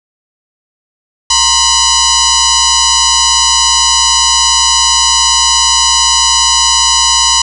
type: tone with frequency modulation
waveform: sine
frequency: 932.3 Hz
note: A#5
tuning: in tune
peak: -6 dBFS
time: 1.3-7.42 s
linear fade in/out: 5 ms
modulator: 991 Hz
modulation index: 6.7
effects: none